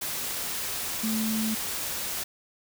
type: tone in noise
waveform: sine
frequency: 220 Hz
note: A3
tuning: in tune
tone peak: -26 dBFS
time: 1.03-1.55 s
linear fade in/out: 10 ms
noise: white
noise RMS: -32 dBFS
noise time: 0.01-2.24 s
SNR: +3 dB
effects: none